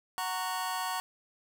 sawtooth chord, F# major, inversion none, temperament just, 740 / 925 / 1110 Hz, F#5 / A#5 / C#6, 0 / -14 / +2 cents, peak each -32 dBFS, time 0.18-1 s, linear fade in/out 0 ms, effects none

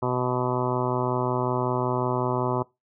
harmonic tone, 125.4 Hz, B2, 27 cents sharp, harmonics 1 / 2 / 3 / 4 / 5 / 6 / 7 / 8 / 9 / 10, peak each -29 / -32 / -28 / -34 / -32 / -38 / -32 / -32 / -35 / -39 dBFS, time 0.02-2.63 s, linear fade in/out 10 ms, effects noise-tail reverb RT60 0.2 s tail -21 dB re dry

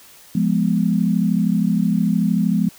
sine chord, F diminished, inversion none, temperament equal, 174.61 / 207.7 / 246.9 Hz, F3 / Ab3 / Cb4, 0 / 0 / 0 cents, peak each -19 / -18 / -22 dBFS, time 0.35-2.69 s, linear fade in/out 5 ms, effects white hiss -46 dBFS RMS until 2.78 s

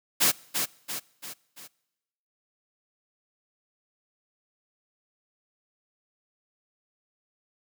white noise with echo, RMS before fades -21 dBFS, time 0.2-0.32 s, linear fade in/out 20 ms, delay 340 ms, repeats 4, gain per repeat -6 dB, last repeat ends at 1.68 s, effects noise-tail reverb RT60 1.0 s tail -24 dB re dry + high-pass 150 Hz 12 dB/octave

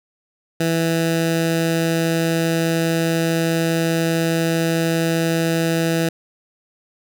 15% pulse tone with notch filter, 164.81 Hz, E3, in tune, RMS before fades -19 dBFS, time 0.6-6.09 s, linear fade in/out 5 ms, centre 990 Hz, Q 1.9, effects none

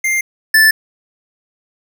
square tone pair in turn, 2103 / 1756.7 Hz, C7 / A6, +8 / -3 cents, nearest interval minor third, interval 311 cents, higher first, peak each -14 / -7 dBFS, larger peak second, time 0.04-0.21 / 0.54-0.71 s, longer neither, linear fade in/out 5 ms, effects none

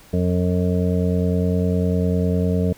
harmonic tone, 89.9 Hz, F#2, 49 cents flat, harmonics 1 / 2 / 3 / 5 / 6 / 7, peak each -21 / -20 / -28 / -25 / -32 / -31 dBFS, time 0.13-2.73 s, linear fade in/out 5 ms, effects pink hiss -48 dBFS RMS until 2.77 s

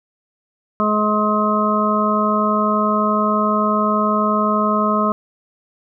harmonic tone, 211.7 Hz, G#3, 33 cents sharp, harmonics 1 / 2 / 3 / 5 / 6, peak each -19 / -25 / -22 / -20 / -20 dBFS, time 0.8-5.12 s, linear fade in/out 0 ms, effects none

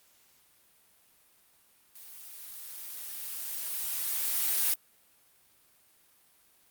blue noise with level ramp, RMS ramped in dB -49 to -26 dBFS, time 1.95-4.74 s, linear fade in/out 5 ms, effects white hiss -64 dBFS RMS until 6.7 s + Opus 48 kbps

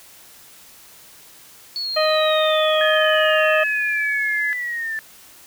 sine exponential sweep, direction down, 4435 to 1753 Hz, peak -23 dBFS, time 1.76-4.99 s, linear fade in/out 0 ms
harmonic tone, 622.3 Hz, D#5, in tune, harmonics 1 / 2 / 3 / 4 / 5, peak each -17 / -23 / -27 / -29 / -31 dBFS, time 1.96-3.64 s, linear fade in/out 10 ms
sine tone, 1708 Hz, G#6, 48 cents sharp, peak -20 dBFS, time 2.81-4.53 s, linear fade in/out 0 ms
effects white hiss -46 dBFS RMS until 5.46 s

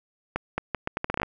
accelerating click train, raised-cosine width 0.5 ms, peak -11 dBFS, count 12, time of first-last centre 0.36-1.232 s, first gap 220 ms, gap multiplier 0.76, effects none

